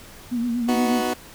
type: tone with vibrato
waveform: sine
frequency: 238.2 Hz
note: A#3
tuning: 38 cents sharp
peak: -21 dBFS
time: 0.31-1.02 s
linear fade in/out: 20 ms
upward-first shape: sine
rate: 8.3 Hz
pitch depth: 57 cents each way
type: chord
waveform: 20% pulse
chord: B major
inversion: none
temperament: equal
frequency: 246.9 / 311.1 / 370 Hz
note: B3 / D#4 / F#4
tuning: 0 / 0 / 0 cents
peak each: -21 / -24 / -21 dBFS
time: 0.68-1.14 s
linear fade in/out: 10 ms
effects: pink hiss -44 dBFS RMS until 1.34 s